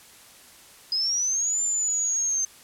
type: linear two-way sweep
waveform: sine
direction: up then down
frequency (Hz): 4978 to 7210 to 6260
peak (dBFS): -22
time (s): 0.92-2.45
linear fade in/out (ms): 2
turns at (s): 1.62
effects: white hiss -50 dBFS RMS until 2.63 s + low-pass 12000 Hz 12 dB/octave